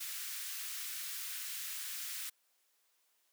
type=high-pass noise; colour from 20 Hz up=white; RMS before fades=-42 dBFS; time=0-2.3 s; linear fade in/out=10 ms; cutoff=1400 Hz; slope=24 dB/octave; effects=white hiss -75 dBFS RMS until 3.32 s + high-pass 400 Hz 12 dB/octave